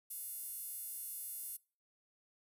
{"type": "tone with high-pass filter", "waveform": "sawtooth", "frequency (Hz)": 707, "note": "F5", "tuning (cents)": 21, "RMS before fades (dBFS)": -45, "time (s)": [0.1, 1.57], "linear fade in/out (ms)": 10, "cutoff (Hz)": 11000, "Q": 3.6, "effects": ["noise-tail reverb RT60 0.4 s tail -24 dB re dry"]}